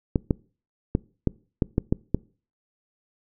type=clicks; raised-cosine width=3 ms; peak=-7 dBFS; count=8; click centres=0.158 / 0.308 / 0.951 / 1.273 / 1.622 / 1.781 / 1.925 / 2.146 s; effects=noise-tail reverb RT60 0.4 s tail -24 dB re dry